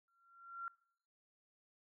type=tone with exponential growth; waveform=sine; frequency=1373 Hz; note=F6; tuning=30 cents flat; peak=-39 dBFS; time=0.08-0.68 s; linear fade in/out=1 ms; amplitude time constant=130 ms; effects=noise-tail reverb RT60 0.6 s tail -23 dB re dry